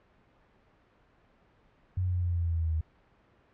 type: linear sweep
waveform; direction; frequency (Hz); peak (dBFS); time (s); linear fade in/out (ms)
sine; down; 92.8 to 78.4; -26; 1.97-2.81; 5
effects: pink hiss -64 dBFS RMS until 3.53 s + low-pass 2000 Hz 12 dB/octave